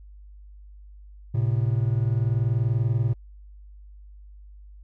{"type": "tone pair together", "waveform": "triangle", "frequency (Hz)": [111.56, 131.9], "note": ["A2", "C3"], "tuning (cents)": [24, 14], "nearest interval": "minor third", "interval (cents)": 290, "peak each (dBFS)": [-20, -23], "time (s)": [1.34, 3.14], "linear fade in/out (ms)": 10, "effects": ["added 50 Hz sine -43 dBFS peak until 4.83 s"]}